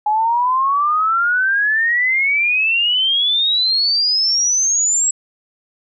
sine exponential sweep, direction up, 835 to 7730 Hz, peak -13 dBFS, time 0.06-5.11 s, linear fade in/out 5 ms, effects none

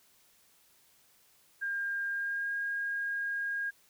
sine tone with pitch glide, 1606 to 1626.5 Hz, G6 to G#6, +41 to -37 cents, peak -31 dBFS, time 1.61-3.71 s, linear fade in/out 20 ms, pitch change +22 cents, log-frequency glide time 2.09-2.54 s, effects white hiss -65 dBFS RMS until 3.89 s

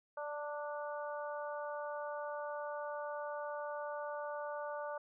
harmonic tone with a mistuned harmonic, 293.7 Hz, D4, in tune, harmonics 2 / 3 / 4 / 5, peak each -41 / -45 / -47 / -49 dBFS, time 0.17-4.98 s, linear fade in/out 5 ms, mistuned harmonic 3, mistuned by +19 cents, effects none

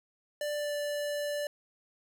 square tone with pitch glide, 590 to 584.9 Hz, D5 to D5, +8 to -7 cents, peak -32 dBFS, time 0.41-1.47 s, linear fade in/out 2 ms, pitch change -15 cents, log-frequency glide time 0.55-0.74 s, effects none

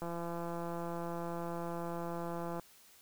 click train, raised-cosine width 1 ms, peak -27 dBFS, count 439, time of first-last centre 0.02-2.596 s, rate 170 Hz, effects white hiss -61 dBFS RMS until 3.01 s

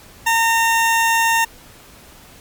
20% pulse tone, 914 Hz, A#5, 34 cents flat, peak -9 dBFS, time 0.26-1.45 s, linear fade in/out 10 ms, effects pink hiss -44 dBFS RMS until 2.4 s + Opus 48 kbps

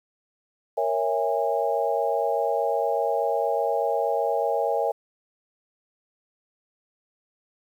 sine chord, A# half-diminished seventh, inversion none, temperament equal with one note detuned, 466.2 / 554.4 / 659.3 / 817.8 Hz, A#4 / C#5 / E5 / G#5, 0 / 0 / 0 / -27 cents, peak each -27 dBFS, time 0.77-4.92 s, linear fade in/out 10 ms, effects 9-bit

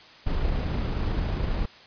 brown noise with amplitude modulation, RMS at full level -25 dBFS, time 0.26-1.66 s, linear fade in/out 10 ms, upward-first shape sine, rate 27.3 Hz, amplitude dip 25%, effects white hiss -49 dBFS RMS until 1.86 s + resampled to 11025 Hz

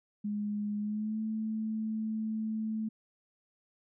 sine tone with pitch glide, 207.7 to 218.8 Hz, G#3 to A3, 0 to -9 cents, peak -31 dBFS, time 0.24-2.89 s, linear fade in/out 10 ms, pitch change +91 cents, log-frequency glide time 0.79-1.2 s, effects none

